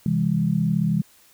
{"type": "chord", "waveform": "sine", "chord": "C augmented", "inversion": "none", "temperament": "equal with one note detuned", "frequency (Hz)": [130.81, 164.81, 203], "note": ["C3", "E3", "G#3"], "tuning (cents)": [0, 0, -39], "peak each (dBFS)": [-26, -21, -23], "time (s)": [0.06, 1.02], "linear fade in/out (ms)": 2, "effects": ["white hiss -55 dBFS RMS until 1.33 s"]}